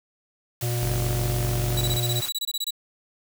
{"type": "noise", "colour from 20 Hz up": "white", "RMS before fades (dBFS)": -34, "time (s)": [0.61, 2.29], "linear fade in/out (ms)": 2}
{"type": "harmonic tone", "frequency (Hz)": 120, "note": "B2", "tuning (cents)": -49, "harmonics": [1, 3, 5, 6], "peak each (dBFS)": [-24, -34, -38, -40], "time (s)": [0.62, 2.21], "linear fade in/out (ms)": 10}
{"type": "tone", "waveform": "sawtooth", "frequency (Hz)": 46.9, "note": "F#1", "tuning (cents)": 24, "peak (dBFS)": -24, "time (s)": [0.82, 1.97], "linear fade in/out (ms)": 10}
{"type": "tone bursts", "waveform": "sawtooth", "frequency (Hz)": 3915, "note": "B7", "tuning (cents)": -16, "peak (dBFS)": -22, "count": 15, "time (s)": [1.77, 2.707], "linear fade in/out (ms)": 5, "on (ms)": 41, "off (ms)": 23}
{"effects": []}